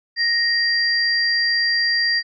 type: tone pair together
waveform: sine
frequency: 1869 / 4749 Hz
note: A#6 / D8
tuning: +4 / +18 cents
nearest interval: octave + major third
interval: 1614 cents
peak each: -19 dBFS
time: 0.16-2.23 s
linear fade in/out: 50 ms
effects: none